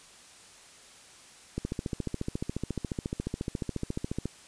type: click train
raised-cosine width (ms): 3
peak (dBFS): -18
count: 39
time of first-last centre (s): 1.58-4.256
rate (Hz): 14.2
effects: white hiss -53 dBFS RMS until 4.47 s + resampled to 22050 Hz